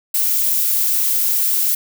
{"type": "noise", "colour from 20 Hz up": "violet", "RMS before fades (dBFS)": -17, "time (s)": [0.14, 1.75], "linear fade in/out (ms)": 5, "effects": []}